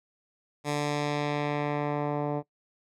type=tone with low-pass filter sweep; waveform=10% pulse; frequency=146.83 Hz; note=D3; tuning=in tune; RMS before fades=-29 dBFS; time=0.64-2.43 s; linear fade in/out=50 ms; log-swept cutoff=10000 to 710 Hz; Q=0.87; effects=noise-tail reverb RT60 0.1 s tail -20 dB re dry